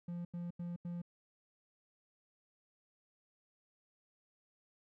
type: tone bursts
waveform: triangle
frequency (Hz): 173.5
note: F3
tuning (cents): -11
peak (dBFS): -37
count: 4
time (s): 0.08-1.018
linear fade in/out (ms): 5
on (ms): 170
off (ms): 86
effects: none